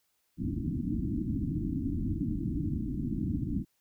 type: low-pass noise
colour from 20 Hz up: white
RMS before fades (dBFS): -32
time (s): 0.37-3.65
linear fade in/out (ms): 50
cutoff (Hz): 320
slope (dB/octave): 96
effects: white hiss -75 dBFS RMS until 3.8 s